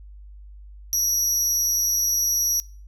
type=tone with amplitude modulation; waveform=35% pulse; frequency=5770 Hz; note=F#8; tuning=44 cents flat; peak=-13 dBFS; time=0.93-2.6 s; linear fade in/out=0 ms; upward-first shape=sine; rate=221 Hz; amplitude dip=90%; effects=noise-tail reverb RT60 0.4 s tail -22 dB re dry + added 50 Hz sine -40 dBFS peak until 2.87 s